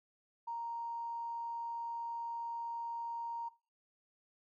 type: tone with tanh clipping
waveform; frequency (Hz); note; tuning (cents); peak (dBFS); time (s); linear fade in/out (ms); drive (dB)
triangle; 932.3; A#5; 0; -37; 0.47-3.49; 10; 3
effects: noise-tail reverb RT60 0.3 s tail -18 dB re dry + MP3 32 kbps